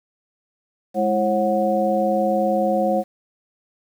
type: tone cluster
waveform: sine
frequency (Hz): 208.1 / 331.9 / 542 / 733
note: G#3 / E4 / C#5 / F#5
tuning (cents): +4 / +12 / -39 / -16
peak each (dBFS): -23 / -27 / -20 / -22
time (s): 0.94-3.04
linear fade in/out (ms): 50
effects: 8-bit